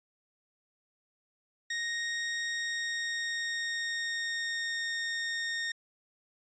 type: tone with pitch glide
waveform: sawtooth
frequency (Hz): 1864.7 to 1844.3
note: A#6 to A#6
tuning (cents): 0 to -19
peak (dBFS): -28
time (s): 1.7-5.72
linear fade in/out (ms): 5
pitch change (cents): -19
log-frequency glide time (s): 2.47-4.87
effects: resampled to 16000 Hz